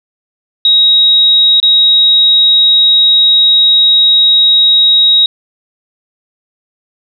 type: tone with dropouts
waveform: sine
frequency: 3800 Hz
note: A#7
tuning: 33 cents sharp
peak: -4 dBFS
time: 0.65-5.26 s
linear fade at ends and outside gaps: 2 ms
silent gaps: 1.601-1.628 s
effects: none